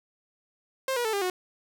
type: tone with pitch steps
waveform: sawtooth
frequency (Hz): 529 / 482.3 / 439.7 / 400.9 / 365.5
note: C5 / B4 / A4 / G4 / F#4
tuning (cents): +19 / -41 / -1 / +39 / -21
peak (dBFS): -22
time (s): 0.88-1.3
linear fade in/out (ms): 2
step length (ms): 84
effects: none